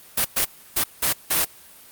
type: noise bursts at uneven times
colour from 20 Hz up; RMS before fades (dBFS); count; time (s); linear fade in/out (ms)
white; -20; 5; 0.17-0.25 / 0.36-0.45 / 0.76-0.84 / 1.02-1.13 / 1.3-1.45; 10
effects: white hiss -47 dBFS RMS until 1.91 s + Opus 32 kbps